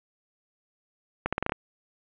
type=accelerating click train; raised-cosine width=0.5 ms; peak=-11 dBFS; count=7; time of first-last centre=1.26-1.521 s; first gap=66 ms; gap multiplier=0.83; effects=resampled to 8000 Hz + 8-bit